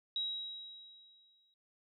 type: tone with exponential decay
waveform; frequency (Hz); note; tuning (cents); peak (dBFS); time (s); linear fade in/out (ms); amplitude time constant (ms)
sine; 3840; B7; -49; -32; 0.16-1.54; 2; 300
effects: none